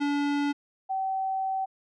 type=tone pair in turn; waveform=square / sine; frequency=287.2 / 766.7 Hz; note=D4 / G5; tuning=-39 / -39 cents; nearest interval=octave + perfect fourth; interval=1700 cents; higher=second; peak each=-25 / -26 dBFS; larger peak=first; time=0-0.53 / 0.89-1.66 s; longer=second; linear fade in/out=20 ms; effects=low-pass 4000 Hz 12 dB/octave